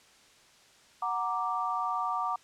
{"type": "chord", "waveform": "sine", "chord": "Gb augmented", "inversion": "none", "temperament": "equal", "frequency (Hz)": [740, 932.3, 1174.7], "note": ["Gb5", "Bb5", "D6"], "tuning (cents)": [0, 0, 0], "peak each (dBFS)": [-34, -34, -31], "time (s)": [1.02, 2.36], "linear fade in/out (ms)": 5, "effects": ["white hiss -59 dBFS RMS until 2.43 s", "low-pass 7000 Hz 12 dB/octave"]}